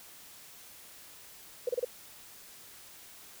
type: tone bursts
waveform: sine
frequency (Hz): 493.9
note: B4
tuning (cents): 0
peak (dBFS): -26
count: 4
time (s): 1.67-1.848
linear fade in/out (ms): 5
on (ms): 22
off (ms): 30
effects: white hiss -52 dBFS RMS until 3.4 s